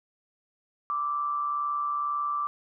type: tone with amplitude modulation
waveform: sine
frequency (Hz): 1171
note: D6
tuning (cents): -5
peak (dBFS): -24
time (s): 0.9-2.47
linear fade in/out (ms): 0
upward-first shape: sine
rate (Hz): 142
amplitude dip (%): 45
effects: none